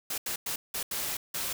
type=noise bursts at uneven times; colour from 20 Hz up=white; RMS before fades=-33 dBFS; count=6; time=0.1-0.18 / 0.26-0.36 / 0.46-0.56 / 0.74-0.83 / 0.91-1.17 / 1.34-1.53 s; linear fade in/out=5 ms; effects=none